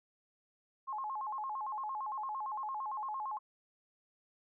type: tone with vibrato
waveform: sine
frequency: 954 Hz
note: A#5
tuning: 40 cents sharp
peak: -36 dBFS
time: 0.87-3.39 s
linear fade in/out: 20 ms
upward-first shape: square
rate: 8.8 Hz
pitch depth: 200 cents each way
effects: none